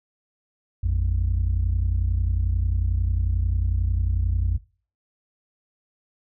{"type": "tone pair together", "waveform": "sine", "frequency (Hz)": [56.15, 87.31], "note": ["A1", "F2"], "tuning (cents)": [36, 0], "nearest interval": "minor sixth", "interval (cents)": 764, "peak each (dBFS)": -21, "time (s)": [0.83, 4.58], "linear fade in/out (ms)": 10, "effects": ["noise-tail reverb RT60 0.4 s tail -21 dB re dry", "tanh soft clip ceiling -15 dBFS"]}